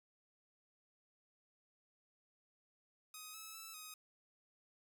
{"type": "tone with pitch steps", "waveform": "5% pulse", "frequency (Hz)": [1255, 1297, 1317, 1257], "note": ["D#6", "E6", "E6", "D#6"], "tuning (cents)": [15, -28, -2, 17], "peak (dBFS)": -38, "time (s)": [3.14, 3.94], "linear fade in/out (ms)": 2, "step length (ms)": 200, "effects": []}